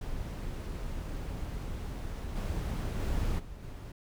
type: noise with level steps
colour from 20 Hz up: brown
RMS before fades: -37 / -33 / -31 / -45 / -42 dBFS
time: 0.01-3.92 s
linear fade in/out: 5 ms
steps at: 2.35 / 2.99 / 3.38 / 3.62 s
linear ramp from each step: 20 ms
effects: none